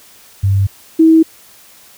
sine tone pair in turn, 98 / 322.3 Hz, G2 / E4, 0 / -39 cents, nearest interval octave + major sixth, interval 2061 cents, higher second, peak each -9 / -4 dBFS, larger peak second, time 0.43-0.67 / 0.99-1.23 s, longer neither, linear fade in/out 10 ms, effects white hiss -43 dBFS RMS until 1.97 s

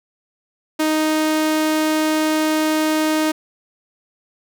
sawtooth tone, 311.1 Hz, D#4, in tune, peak -12 dBFS, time 0.79-3.32 s, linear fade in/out 10 ms, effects none

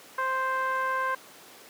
10% pulse tone with low-pass filter, 523.3 Hz, C5, in tune, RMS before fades -28 dBFS, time 0.18-1.15 s, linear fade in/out 5 ms, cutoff 1300 Hz, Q 9.9, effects pink hiss -49 dBFS RMS until 1.69 s + high-pass 300 Hz 12 dB/octave

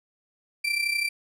35% pulse tone with amplitude modulation, 2349 Hz, D7, in tune, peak -19 dBFS, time 0.64-1.09 s, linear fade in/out 10 ms, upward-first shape sine, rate 32 Hz, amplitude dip 65%, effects low-pass 11000 Hz 12 dB/octave

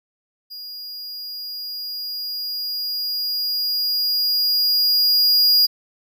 square tone with level ramp, 4860 Hz, D#8, 42 cents flat, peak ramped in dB -33 to -12 dBFS, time 0.5-5.67 s, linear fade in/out 20 ms, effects none

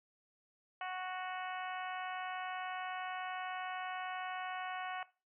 harmonic tone, 369.4 Hz, F#4, 3 cents flat, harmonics 2 / 3 / 4 / 5 / 6 / 7 / 8, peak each -41 / -45 / -47 / -49 / -51 / -52 / -53 dBFS, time 0.81-5.03 s, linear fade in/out 2 ms, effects noise-tail reverb RT60 0.3 s tail -19 dB re dry

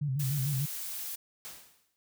sine tone with vibrato, 138.59 Hz, C#3, in tune, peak -28 dBFS, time 0.01-0.66 s, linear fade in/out 10 ms, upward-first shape square, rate 6.7 Hz, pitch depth 98 cents each way
blue noise, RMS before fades -38 dBFS, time 0.19-1.16 s, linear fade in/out 10 ms
white noise with exponential decay, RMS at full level -41 dBFS, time 1.45-1.96 s, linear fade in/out 0 ms, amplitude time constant 110 ms
effects none

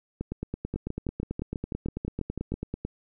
two click trains, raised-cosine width 3 ms, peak -18 / -18 dBFS, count 25 / 12, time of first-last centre 0.21-2.85 / 0.74-2.54 s, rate 9.09 / 6.11 Hz, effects none

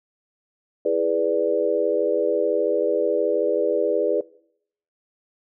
sine chord, E dominant seventh, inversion none, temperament equal, 329.6 / 415.3 / 493.9 / 587.3 Hz, E4 / G#4 / B4 / D5, 0 / 0 / 0 / 0 cents, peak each -28 / -23 / -22 / -24 dBFS, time 0.85-4.21 s, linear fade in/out 5 ms, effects noise-tail reverb RT60 0.7 s tail -22 dB re dry

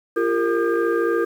sine tone cluster, 343.3 / 397 / 460.7 / 1212 / 1597 Hz, F4 / G4 / A#4 / D#6 / G6, -30 / +22 / -20 / -46 / +32 cents, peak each -21 / -26 / -20 / -28 / -28 dBFS, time 0.16-1.25 s, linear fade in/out 10 ms, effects tanh soft clip ceiling -10 dBFS + 8-bit

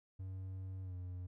triangle tone with pitch glide, 94.4 to 90.5 Hz, F#2 to F#2, +35 to -38 cents, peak -40 dBFS, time 0.19-1.27 s, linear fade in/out 10 ms, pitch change -73 cents, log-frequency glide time 0.83-0.94 s, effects none

